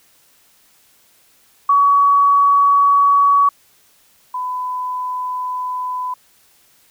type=tone pair in turn; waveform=sine; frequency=1130 / 1002.9 Hz; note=C#6 / B5; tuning=+33 / +26 cents; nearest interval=major second; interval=207 cents; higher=first; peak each=-9 / -20 dBFS; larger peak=first; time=1.69-3.49 / 4.34-6.14 s; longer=neither; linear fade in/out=5 ms; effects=white hiss -54 dBFS RMS until 6.9 s